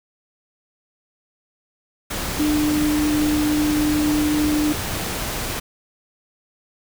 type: tone in noise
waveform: sine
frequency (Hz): 300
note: D4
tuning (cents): +37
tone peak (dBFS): -17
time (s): 2.39-4.73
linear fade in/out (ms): 10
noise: pink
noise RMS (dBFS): -26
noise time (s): 2.1-5.6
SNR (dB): +6
effects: none